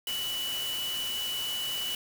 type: tone in noise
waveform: sine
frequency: 2960 Hz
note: F#7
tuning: in tune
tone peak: -31 dBFS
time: 0.07-1.95 s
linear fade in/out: 2 ms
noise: white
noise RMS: -38 dBFS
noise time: 0.07-1.95 s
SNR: +4 dB
effects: none